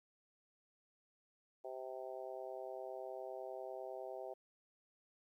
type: harmonic tone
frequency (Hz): 129.9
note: C3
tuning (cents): -12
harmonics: 3 / 4 / 5 / 6 / 7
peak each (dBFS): -50 / -49 / -48 / -52 / -61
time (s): 1.64-4.34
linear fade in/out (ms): 10
effects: 13-bit